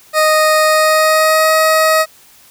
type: tone with pitch glide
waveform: 20% pulse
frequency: 621 to 632.6 Hz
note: D#5 to D#5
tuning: -3 to +29 cents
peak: -4 dBFS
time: 0.13-2.06 s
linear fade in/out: 50 ms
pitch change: +32 cents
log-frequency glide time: 0.65-1.54 s
effects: white hiss -45 dBFS RMS until 2.5 s